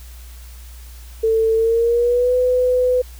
sine tone with pitch glide, 446.6 to 501.3 Hz, A4 to B4, +26 to +26 cents, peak -13 dBFS, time 1.23-3.02 s, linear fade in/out 10 ms, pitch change +200 cents, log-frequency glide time 1.55-2.35 s, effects added 60 Hz sine -35 dBFS peak until 3.19 s + white hiss -46 dBFS RMS until 3.19 s

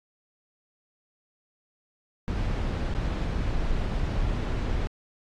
brown noise with dropouts, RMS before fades -27 dBFS, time 2.28-4.87 s, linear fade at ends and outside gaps 0 ms, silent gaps 2.94-2.949 s, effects low-pass 5000 Hz 12 dB/octave + AAC 48 kbps

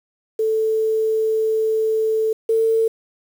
sine tone pair in turn, 440 / 448.5 Hz, A4 / A4, 0 / +33 cents, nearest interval unison, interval 33 cents, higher second, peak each -16 / -14 dBFS, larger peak second, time 0.39-2.33 / 2.49-2.88 s, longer first, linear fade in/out 5 ms, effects 7-bit

